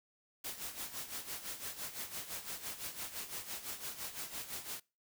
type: noise with tremolo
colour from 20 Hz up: white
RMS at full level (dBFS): -41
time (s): 0.44-4.8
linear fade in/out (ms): 5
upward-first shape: sine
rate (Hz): 5.9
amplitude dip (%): 70
effects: noise-tail reverb RT60 0.3 s tail -24 dB re dry